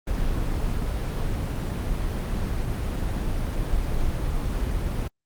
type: noise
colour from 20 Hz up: brown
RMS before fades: -25 dBFS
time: 0.07-5.08 s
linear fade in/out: 5 ms
effects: Opus 24 kbps